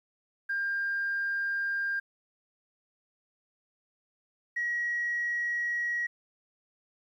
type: tone pair in turn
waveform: sine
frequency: 1600 / 1907.6 Hz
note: G6 / A#6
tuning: +35 / +39 cents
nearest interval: minor third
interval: 304 cents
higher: second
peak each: -27 dBFS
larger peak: neither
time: 0.49-2 / 4.56-6.07 s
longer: neither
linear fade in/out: 10 ms
effects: tanh soft clip ceiling -23 dBFS + 11-bit